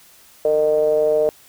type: ring-modulated tone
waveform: triangle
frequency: 77.78 Hz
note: D#2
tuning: in tune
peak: -9 dBFS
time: 0.45-1.29 s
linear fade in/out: 0 ms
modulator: 534 Hz
effects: white hiss -49 dBFS RMS until 1.48 s